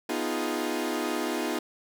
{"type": "chord", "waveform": "sawtooth", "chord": "F half-diminished seventh", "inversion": "second", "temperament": "equal", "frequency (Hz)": [246.9, 311.1, 349.2, 415.3], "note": ["Cb4", "Eb4", "F4", "Ab4"], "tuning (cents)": [0, 0, 0, 0], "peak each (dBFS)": [-30, -28, -29, -31], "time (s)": [0.09, 1.59], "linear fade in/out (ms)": 5, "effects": []}